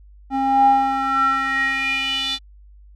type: tone with band-pass filter sweep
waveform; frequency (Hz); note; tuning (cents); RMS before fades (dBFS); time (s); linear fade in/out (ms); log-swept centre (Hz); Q
square; 269.1; C4; +49; -19; 0.3-2.39; 50; 590 to 3700; 6.4
effects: added 50 Hz sine -43 dBFS peak until 2.95 s